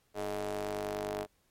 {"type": "ring-modulated tone", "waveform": "sawtooth", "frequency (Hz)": 99.6, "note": "G2", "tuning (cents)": 28, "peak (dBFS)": -27, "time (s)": [0.14, 1.27], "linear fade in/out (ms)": 50, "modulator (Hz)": 523, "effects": ["pink hiss -72 dBFS RMS until 1.5 s", "MP3 64 kbps"]}